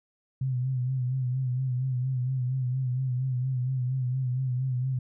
sine tone with vibrato, 128.2 Hz, C3, 35 cents flat, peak -25 dBFS, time 0.41-4.99 s, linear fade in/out 5 ms, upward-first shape sine, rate 4.3 Hz, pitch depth 61 cents each way, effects none

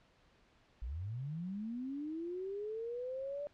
sine linear sweep, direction up, 51.91 to 587.3 Hz, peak -38 dBFS, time 0.82-3.47 s, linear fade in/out 0 ms, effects pink hiss -68 dBFS RMS until 3.53 s + low-pass 4000 Hz 12 dB/octave

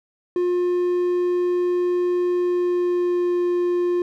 triangle tone with pitch glide, 355.8 to 352.9 Hz, F4 to F4, +32 to +18 cents, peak -16 dBFS, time 0.36-4.02 s, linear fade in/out 2 ms, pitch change -14 cents, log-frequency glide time 2.33-3.42 s, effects none

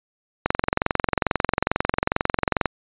click train, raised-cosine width 0.5 ms, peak -3 dBFS, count 50, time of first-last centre 0.46-2.657 s, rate 22.3 Hz, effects resampled to 8000 Hz

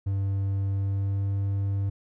triangle tone with pitch glide, 98 to 98.91 Hz, G2 to G2, 0 to +16 cents, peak -22 dBFS, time 0.06-1.9 s, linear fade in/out 10 ms, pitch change +16 cents, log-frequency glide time 0.7-1.33 s, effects none

